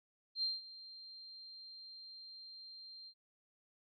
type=tone with ADSR envelope; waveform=sine; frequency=4172 Hz; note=C8; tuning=6 cents flat; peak=-32 dBFS; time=0.35-3.14 s; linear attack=79 ms; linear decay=180 ms; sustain=-18 dB; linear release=66 ms; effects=none